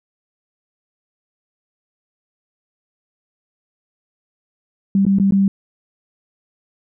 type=tone with dropouts; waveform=sine; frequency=196 Hz; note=G3; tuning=in tune; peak=-11 dBFS; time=4.95-5.48 s; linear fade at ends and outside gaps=2 ms; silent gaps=5.052-5.065 / 5.186-5.198 / 5.309-5.322 s; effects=none